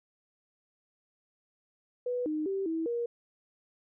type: tone with pitch steps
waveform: sine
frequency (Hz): 492.9 / 307.5 / 388.9 / 324.8 / 472.9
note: B4 / D#4 / G4 / E4 / A#4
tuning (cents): -3 / -20 / -14 / -26 / +25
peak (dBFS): -29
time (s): 2.06-3.06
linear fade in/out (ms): 5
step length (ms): 200
effects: none